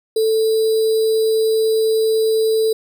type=tone with sample-and-hold; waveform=sine; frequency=442 Hz; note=A4; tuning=8 cents sharp; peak=-13 dBFS; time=0.16-2.73 s; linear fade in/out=5 ms; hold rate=4410 Hz; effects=none